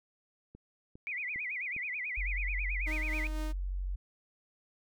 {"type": "click train", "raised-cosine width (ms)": 3, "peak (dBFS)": -37, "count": 4, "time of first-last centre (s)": [0.55, 1.765], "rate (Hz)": 2.47}
{"type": "tone with vibrato", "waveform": "sine", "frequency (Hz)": 2217, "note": "C#7", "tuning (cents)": 0, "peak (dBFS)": -34, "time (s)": [1.07, 3.27], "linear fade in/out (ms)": 0, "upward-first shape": "sine", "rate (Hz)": 9.2, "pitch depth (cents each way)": 220}
{"type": "tone", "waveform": "sine", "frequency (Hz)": 46.26, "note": "F#1", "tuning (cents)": 0, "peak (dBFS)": -32, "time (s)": [2.17, 3.96], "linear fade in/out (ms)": 10}
{"type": "tone with tremolo", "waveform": "sawtooth", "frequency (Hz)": 308.8, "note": "D#4", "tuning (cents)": -13, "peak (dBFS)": -35, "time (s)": [2.86, 3.53], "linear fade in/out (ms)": 20, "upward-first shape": "sine", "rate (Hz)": 4, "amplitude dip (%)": 45}
{"effects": []}